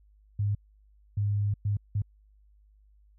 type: tone bursts at uneven times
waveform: sine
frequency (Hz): 102.5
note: G#2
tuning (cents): -22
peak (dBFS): -24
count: 4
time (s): 0.39-0.55 / 1.17-1.54 / 1.65-1.77 / 1.95-2.02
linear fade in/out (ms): 5
effects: added 51 Hz sine -57 dBFS peak until 3.18 s